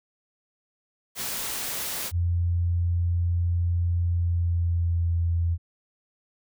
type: noise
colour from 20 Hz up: white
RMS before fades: -31 dBFS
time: 1.15-2.12 s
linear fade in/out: 50 ms
type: tone with pitch glide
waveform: sine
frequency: 86.6 to 84.72 Hz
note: F2 to E2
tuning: -14 to +48 cents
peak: -21 dBFS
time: 2.11-5.58 s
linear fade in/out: 50 ms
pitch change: -38 cents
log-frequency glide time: 4.05-5.17 s
effects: none